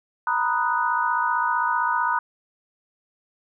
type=chord; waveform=sine; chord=B major seventh; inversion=third; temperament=equal; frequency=932.3 / 987.8 / 1244.5 / 1480 Hz; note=A#5 / B5 / D#6 / F#6; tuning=0 / 0 / 0 / 0 cents; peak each=-25 / -25 / -26 / -26 dBFS; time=0.27-2.19 s; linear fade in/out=2 ms; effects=none